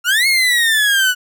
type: exponential two-way sweep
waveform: 30% pulse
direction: up then down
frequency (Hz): 1361 to 2188 to 1466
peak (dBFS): -9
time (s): 0.04-1.15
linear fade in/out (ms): 50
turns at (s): 0.27
effects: none